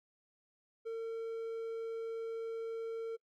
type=tone; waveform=triangle; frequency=453.9 Hz; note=A#4; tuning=46 cents flat; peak=-35 dBFS; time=0.85-3.17 s; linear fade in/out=20 ms; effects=noise-tail reverb RT60 0.1 s tail -25 dB re dry